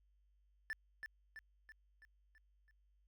triangle tone with echo, 1760 Hz, A6, in tune, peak -37 dBFS, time 0.7-0.73 s, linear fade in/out 0 ms, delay 330 ms, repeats 6, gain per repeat -5 dB, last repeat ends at 2.71 s, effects added 50 Hz sine -70 dBFS peak until 3.07 s

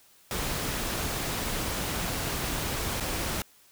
pink noise with dropouts, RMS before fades -31 dBFS, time 0.31-3.42 s, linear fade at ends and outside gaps 1 ms, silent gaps 3-3.006 s, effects white hiss -59 dBFS RMS until 3.71 s

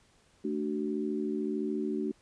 sine chord, D major, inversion second, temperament equal with one note detuned, 220 / 293.7 / 375.2 Hz, A3 / D4 / F#4, 0 / 0 / +24 cents, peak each -34 dBFS, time 0.44-2.12 s, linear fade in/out 10 ms, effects pink hiss -65 dBFS RMS until 2.21 s + resampled to 22050 Hz

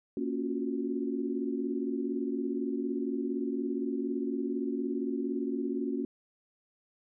sine chord, Gb major seventh, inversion first, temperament equal with one note detuned, 233.1 / 277.2 / 352.5 / 370 Hz, Bb3 / Db4 / F4 / Gb4, 0 / 0 / +16 / 0 cents, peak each -35 / -33 / -38 / -37 dBFS, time 0.17-6.05 s, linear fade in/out 2 ms, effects none

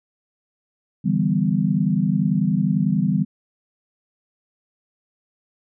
sine chord, E minor seventh, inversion third, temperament equal, 146.83 / 164.81 / 196 / 246.9 Hz, D3 / E3 / G3 / B3, 0 / 0 / 0 / 0 cents, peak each -24 / -22 / -20 / -25 dBFS, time 1.04-3.25 s, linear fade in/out 20 ms, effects none

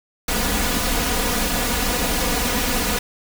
pink noise with comb filter, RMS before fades -21 dBFS, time 0.28-2.99 s, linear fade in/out 5 ms, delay 4.1 ms, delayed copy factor +0.8, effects none

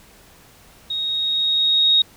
sine tone with level ramp, 3754 Hz, A#7, 11 cents sharp, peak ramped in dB -22 to -11 dBFS, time 0.9-2.02 s, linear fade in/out 5 ms, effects pink hiss -49 dBFS RMS until 2.16 s

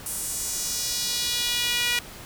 sawtooth tone with high-pass filter sweep, 483.6 Hz, B4, 36 cents flat, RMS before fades -27 dBFS, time 0.06-1.99 s, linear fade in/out 2 ms, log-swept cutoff 9400 to 2300 Hz, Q 1.8, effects pink hiss -42 dBFS RMS until 2.25 s

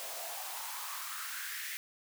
white noise with high-pass filter sweep, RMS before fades -41 dBFS, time 0-1.77 s, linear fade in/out 0 ms, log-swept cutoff 560 to 2000 Hz, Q 4.4, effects none

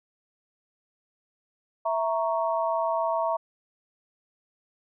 sine chord, A# diminished, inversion second, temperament equal, 659.3 / 932.3 / 1108.7 Hz, E5 / A#5 / C#6, 0 / 0 / 0 cents, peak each -26 / -28 / -31 dBFS, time 1.85-3.37 s, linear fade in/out 10 ms, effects none

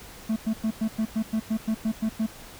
triangle tone bursts, 220.1 Hz, A3, 1 cent sharp, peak -20 dBFS, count 12, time 0.29-2.266 s, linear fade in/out 10 ms, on 73 ms, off 100 ms, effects pink hiss -45 dBFS RMS until 2.59 s

